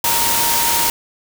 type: tone in noise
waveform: sine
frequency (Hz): 932.3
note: A#5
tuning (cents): 0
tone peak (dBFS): -21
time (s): 0.04-0.9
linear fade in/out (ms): 2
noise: white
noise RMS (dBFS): -17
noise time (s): 0.04-0.9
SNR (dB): -7
effects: none